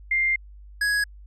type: tone pair in turn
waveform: sine / square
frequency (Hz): 2100 / 1666.8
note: C7 / G#6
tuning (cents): +6 / +6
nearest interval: major third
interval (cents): 400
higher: first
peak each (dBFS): -19 / -21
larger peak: first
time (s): 0.11-0.36 / 0.81-1.04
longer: first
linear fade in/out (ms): 5
effects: added 50 Hz sine -42 dBFS peak until 1.26 s + low-pass 10000 Hz 12 dB/octave